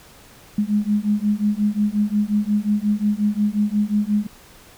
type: beating tone pair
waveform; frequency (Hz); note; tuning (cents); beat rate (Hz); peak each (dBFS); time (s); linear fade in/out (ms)
sine; 205.7 / 211.3; G#3 / G#3; -16 / +30; 5.6; -20 / -20; 0.58-4.27; 5
effects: pink hiss -47 dBFS RMS until 4.77 s